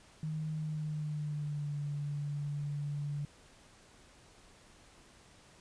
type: tone with pitch glide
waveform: sine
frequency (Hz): 155.56 to 145.14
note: D#3 to D3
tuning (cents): 0 to -20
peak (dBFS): -34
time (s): 0.23-3.25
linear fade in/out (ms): 2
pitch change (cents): -120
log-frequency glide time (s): 0.55-1.79
effects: pink hiss -60 dBFS RMS until 5.6 s + resampled to 22050 Hz